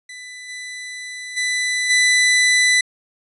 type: tone with level steps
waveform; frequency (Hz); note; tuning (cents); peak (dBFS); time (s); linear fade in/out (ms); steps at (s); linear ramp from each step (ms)
sawtooth; 1994; B6; +16; -30 / -26 / -15 / -9; 0.09-2.81; 5; 0.48 / 1.36 / 1.89; 20
effects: resampled to 24000 Hz